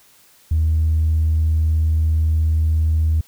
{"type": "tone with tanh clipping", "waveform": "triangle", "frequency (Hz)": 79.2, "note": "D#2", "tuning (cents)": 31, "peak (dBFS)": -14, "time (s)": [0.51, 3.21], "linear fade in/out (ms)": 5, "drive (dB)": 5, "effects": ["white hiss -52 dBFS RMS until 3.27 s"]}